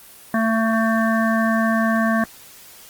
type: harmonic tone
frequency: 224 Hz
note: A3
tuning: 31 cents sharp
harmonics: 1 / 3 / 5 / 7 / 8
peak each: -18 / -23 / -25 / -26 / -27 dBFS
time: 0.34-2.24 s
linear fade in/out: 2 ms
effects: white hiss -44 dBFS RMS until 2.89 s + Opus 24 kbps